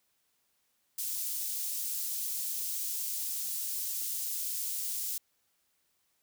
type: high-pass noise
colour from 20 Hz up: white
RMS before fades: -35 dBFS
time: 0.98-5.18 s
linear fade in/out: 5 ms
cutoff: 6000 Hz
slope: 12 dB/octave
effects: white hiss -75 dBFS RMS until 6.22 s